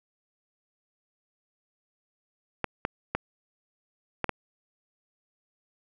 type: clicks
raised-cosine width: 0.5 ms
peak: -11 dBFS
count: 5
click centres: 2.643 / 2.851 / 3.15 / 4.243 / 4.293 s
effects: none